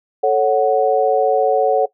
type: chord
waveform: sine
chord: F# minor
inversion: first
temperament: equal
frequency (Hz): 440 / 554.4 / 740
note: A4 / C#5 / F#5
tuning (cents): 0 / 0 / 0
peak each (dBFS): -16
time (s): 0.23-1.86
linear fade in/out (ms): 10
effects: noise-tail reverb RT60 0.1 s tail -18 dB re dry